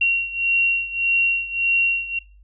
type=beating tone pair; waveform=sine; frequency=2745 / 2746.7 Hz; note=F7 / F7; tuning=-31 / -29 cents; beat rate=1.7 Hz; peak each=-19 / -22 dBFS; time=0.01-2.19 s; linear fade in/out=5 ms; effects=noise-tail reverb RT60 0.3 s tail -20 dB re dry + added 50 Hz sine -46 dBFS peak until 2.43 s